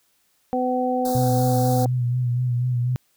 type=harmonic tone; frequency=252.4 Hz; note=B3; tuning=38 cents sharp; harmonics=1 / 2 / 3; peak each=-24 / -24 / -24 dBFS; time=0.53-1.86 s; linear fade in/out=0 ms
type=band-stop noise; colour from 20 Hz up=white; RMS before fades=-34 dBFS; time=1.05-1.85 s; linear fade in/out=2 ms; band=1600 to 3700 Hz; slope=96 dB/octave
type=tone with vibrato; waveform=sine; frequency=123.47 Hz; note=B2; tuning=in tune; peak=-19 dBFS; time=1.15-2.96 s; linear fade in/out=0 ms; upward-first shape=sine; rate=4.1 Hz; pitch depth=40 cents each way
effects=white hiss -65 dBFS RMS until 3.16 s